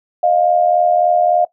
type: tone pair together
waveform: sine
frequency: 622.3 / 705.8 Hz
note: D#5 / F5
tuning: 0 / +18 cents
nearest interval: major second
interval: 218 cents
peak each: -15 / -12 dBFS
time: 0.23-1.45 s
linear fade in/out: 5 ms
effects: noise-tail reverb RT60 0.1 s tail -18 dB re dry